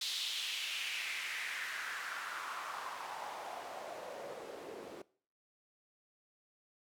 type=noise with band-pass filter sweep; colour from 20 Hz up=white; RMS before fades=-42 dBFS; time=0.01-5.02 s; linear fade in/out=5 ms; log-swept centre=3900 to 380 Hz; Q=3.1; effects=noise-tail reverb RT60 0.5 s tail -21 dB re dry